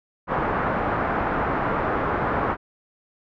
white low-pass noise, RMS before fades -24 dBFS, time 0.27-2.57 s, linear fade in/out 50 ms, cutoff 1400 Hz, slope 24 dB/octave, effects none

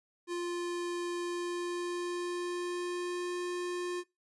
square tone with pitch glide, 349.2 to 355.1 Hz, F4 to F4, 0 to +29 cents, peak -34 dBFS, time 0.27-4.04 s, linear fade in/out 50 ms, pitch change +29 cents, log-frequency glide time 1.2-3.35 s, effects noise-tail reverb RT60 0.2 s tail -20 dB re dry + resampled to 24000 Hz

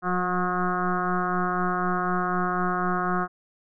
sine tone with frequency modulation, 722 Hz, F#5, 43 cents flat, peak -22 dBFS, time 0.02-3.28 s, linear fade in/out 50 ms, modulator 181 Hz, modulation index 4, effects none

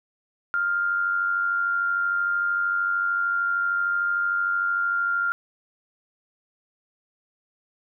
sine tone with amplitude modulation, 1396.9 Hz, F6, in tune, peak -19 dBFS, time 0.54-5.32 s, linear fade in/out 0 ms, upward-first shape sine, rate 93.2 Hz, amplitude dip 45%, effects none

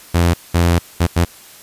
sawtooth tone bursts at uneven times, 85.9 Hz, F2, 28 cents flat, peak -7 dBFS, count 4, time 0.14-0.34 / 0.54-0.79 / 1-1.07 / 1.16-1.25 s, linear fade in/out 10 ms, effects white hiss -41 dBFS RMS until 1.62 s + resampled to 32000 Hz

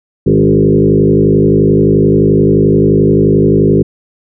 sine tone with frequency modulation, 275.3 Hz, C#4, 12 cents flat, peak -5 dBFS, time 0.26-3.83 s, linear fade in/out 10 ms, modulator 51.5 Hz, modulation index 3.2, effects none

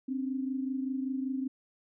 sine tone pair together, 261.6 / 286.8 Hz, C4 / D4, 0 / -41 cents, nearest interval major second, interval 159 cents, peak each -31 / -38 dBFS, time 0.08-1.48 s, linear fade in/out 10 ms, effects none

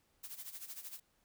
blue noise with tremolo, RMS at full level -45 dBFS, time 0.23-1 s, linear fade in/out 10 ms, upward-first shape sine, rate 13 Hz, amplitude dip 75%, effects pink hiss -75 dBFS RMS until 1.24 s

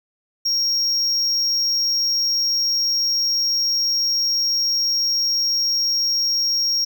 triangle tone with amplitude modulation, 5580 Hz, F8, 2 cents flat, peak -14 dBFS, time 0.45-6.85 s, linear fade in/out 10 ms, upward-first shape sine, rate 214 Hz, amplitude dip 45%, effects none

